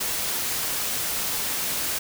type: noise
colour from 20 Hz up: white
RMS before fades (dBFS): -27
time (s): 0-1.99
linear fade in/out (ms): 10
effects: none

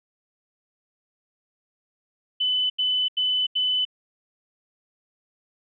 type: tone bursts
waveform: sine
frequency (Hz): 3009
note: F#7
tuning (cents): +28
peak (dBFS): -20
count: 4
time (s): 2.4-3.852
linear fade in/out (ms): 10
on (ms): 300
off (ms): 84
effects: none

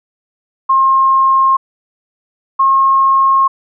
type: tone pair in turn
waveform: sine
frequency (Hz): 1068 / 1078.5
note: C6 / C#6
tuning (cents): +35 / -48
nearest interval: unison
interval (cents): 17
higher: second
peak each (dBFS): -7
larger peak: neither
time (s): 0.69-1.57 / 2.59-3.48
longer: second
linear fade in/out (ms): 10
effects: none

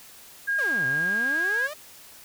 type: tone with pitch glide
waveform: sine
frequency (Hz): 1625 to 1642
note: G#6 to G#6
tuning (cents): -38 to -20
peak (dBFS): -22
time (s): 0.47-1.68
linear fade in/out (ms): 20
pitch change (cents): +18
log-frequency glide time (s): 1.25-1.53
type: exponential two-way sweep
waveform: sawtooth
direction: down then up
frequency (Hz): 662 to 123.47 to 629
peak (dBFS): -30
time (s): 0.58-1.74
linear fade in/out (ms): 10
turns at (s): 0.86
effects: white hiss -48 dBFS RMS until 2.24 s

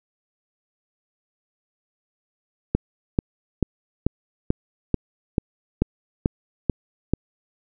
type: click train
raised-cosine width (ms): 3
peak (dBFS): -5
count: 11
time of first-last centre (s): 2.75-7.136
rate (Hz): 2.28
effects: none

